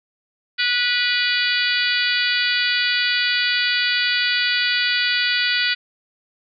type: harmonic tone with a mistuned harmonic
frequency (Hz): 489.8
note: B4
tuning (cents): -14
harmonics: 3 / 4 / 5 / 6 / 7 / 8 / 9 / 10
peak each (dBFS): -23 / -24 / -25 / -26 / -26 / -27 / -28 / -28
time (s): 0.58-5.75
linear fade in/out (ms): 20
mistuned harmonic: 10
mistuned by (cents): -65
effects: none